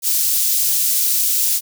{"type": "high-pass noise", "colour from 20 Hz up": "white", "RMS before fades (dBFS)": -17, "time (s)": [0.02, 1.61], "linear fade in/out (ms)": 50, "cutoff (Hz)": 5300, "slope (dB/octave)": 12, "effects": []}